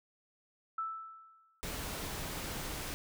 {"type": "tone with exponential decay", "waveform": "sine", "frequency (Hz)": 1318.5, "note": "E6", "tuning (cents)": 0, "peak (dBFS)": -32, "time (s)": [0.78, 1.61], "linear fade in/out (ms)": 5, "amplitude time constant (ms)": 180}
{"type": "noise", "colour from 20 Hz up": "pink", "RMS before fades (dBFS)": -40, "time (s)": [1.63, 2.94], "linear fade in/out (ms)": 0}
{"effects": []}